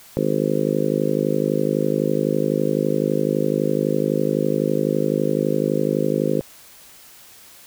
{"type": "harmonic tone", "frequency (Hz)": 51.91, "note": "G#1", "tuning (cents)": 0, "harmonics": [3, 4, 5, 6, 7, 8, 9, 10], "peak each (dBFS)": [-26, -26, -26, -26, -26, -26, -26, -26], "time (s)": [0.17, 6.41], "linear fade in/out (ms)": 0, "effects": ["white hiss -46 dBFS RMS until 7.66 s"]}